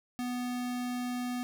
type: tone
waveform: square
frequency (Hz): 246.9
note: B3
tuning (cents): 0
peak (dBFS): -33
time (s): 0.19-1.43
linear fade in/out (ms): 0
effects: none